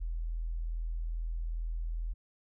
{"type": "tone", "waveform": "sine", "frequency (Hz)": 41.2, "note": "E1", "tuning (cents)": 0, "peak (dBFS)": -32, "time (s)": [0, 2.14], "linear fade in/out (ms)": 20, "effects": []}